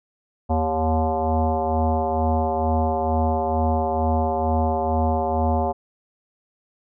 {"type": "tone with frequency modulation", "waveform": "sine", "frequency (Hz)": 396.4, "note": "G4", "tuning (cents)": 19, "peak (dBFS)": -18, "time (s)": [0.49, 5.73], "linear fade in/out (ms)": 20, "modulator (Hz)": 159, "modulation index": 3, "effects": []}